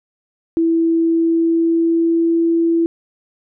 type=tone with pitch glide; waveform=sine; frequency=330 to 333.3 Hz; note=E4 to E4; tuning=+2 to +19 cents; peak=-12 dBFS; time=0.57-2.86 s; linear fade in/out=0 ms; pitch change=+17 cents; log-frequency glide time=1.02-2.39 s; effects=none